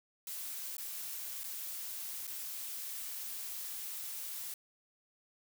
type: noise with dropouts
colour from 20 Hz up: blue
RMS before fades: -42 dBFS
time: 0.27-4.54 s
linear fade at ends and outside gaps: 2 ms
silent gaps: 0.768-0.781 / 1.435-1.44 / 2.27-2.276 s
effects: none